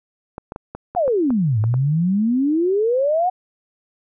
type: clicks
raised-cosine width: 1 ms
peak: -16 dBFS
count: 9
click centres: 0.381 / 0.521 / 0.561 / 0.75 / 0.95 / 1.079 / 1.305 / 1.64 / 1.741 s
type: exponential two-way sweep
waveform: sine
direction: down then up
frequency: 753 to 104 to 753 Hz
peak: -15 dBFS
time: 0.96-3.3 s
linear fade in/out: 10 ms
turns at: 1.59 s
effects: none